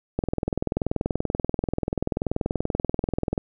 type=click train; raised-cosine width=2 ms; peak=-10 dBFS; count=67; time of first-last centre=0.19-3.378 s; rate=20.7 Hz; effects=none